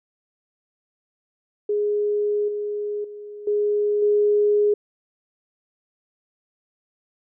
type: tone with level steps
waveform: sine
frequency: 415.3 Hz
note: G#4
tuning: in tune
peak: -19 / -24 / -34 / -18 / -15 dBFS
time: 1.69-4.74 s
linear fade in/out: 5 ms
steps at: 2.48 / 3.04 / 3.47 / 4.02 s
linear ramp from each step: 5 ms
effects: none